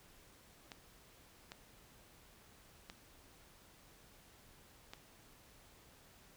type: clicks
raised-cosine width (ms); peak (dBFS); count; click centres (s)
0.2; -30; 4; 0.718 / 1.519 / 2.899 / 4.935
effects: pink hiss -63 dBFS RMS until 6.36 s